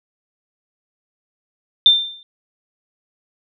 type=tone with exponential decay; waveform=sine; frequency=3583 Hz; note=A7; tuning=31 cents sharp; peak=-4 dBFS; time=1.86-2.23 s; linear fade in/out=1 ms; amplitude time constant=80 ms; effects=none